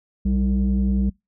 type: tone pair together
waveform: sine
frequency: 61.74 / 196 Hz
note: B1 / G3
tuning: 0 / 0 cents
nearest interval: octave + minor sixth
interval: 2000 cents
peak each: -18 dBFS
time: 0.25-1.1 s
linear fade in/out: 10 ms
effects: noise-tail reverb RT60 0.2 s tail -26 dB re dry + tanh soft clip ceiling -14 dBFS